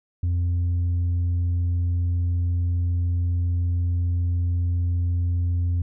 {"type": "tone", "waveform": "sine", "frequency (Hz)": 87.31, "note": "F2", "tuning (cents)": 0, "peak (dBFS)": -17, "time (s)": [0.23, 5.82], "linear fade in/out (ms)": 5, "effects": ["tanh soft clip ceiling -19 dBFS"]}